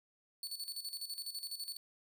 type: tone with tremolo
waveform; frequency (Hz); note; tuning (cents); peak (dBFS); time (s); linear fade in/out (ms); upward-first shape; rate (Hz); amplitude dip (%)
sawtooth; 4454; C#8; +7; -36; 0.43-1.77; 2; square; 12; 70
effects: none